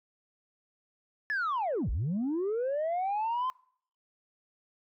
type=linear two-way sweep; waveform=sine; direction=down then up; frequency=1760 to 42.25 to 1046 Hz; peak=-26 dBFS; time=1.3-3.5 s; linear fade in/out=0 ms; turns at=1.9 s; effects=noise-tail reverb RT60 0.6 s tail -26 dB re dry + tanh soft clip ceiling -26 dBFS